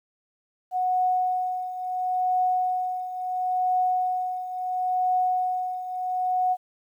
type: tone with tremolo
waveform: sine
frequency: 735 Hz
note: F#5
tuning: 12 cents flat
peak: -19 dBFS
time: 0.71-6.57 s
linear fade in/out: 50 ms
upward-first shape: triangle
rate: 0.73 Hz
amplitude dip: 75%
effects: 10-bit